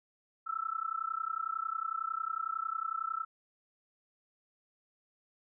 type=tone with amplitude modulation; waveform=sine; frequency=1318.5 Hz; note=E6; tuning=in tune; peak=-29 dBFS; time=0.46-3.25 s; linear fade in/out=20 ms; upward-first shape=sine; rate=31 Hz; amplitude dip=95%; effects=none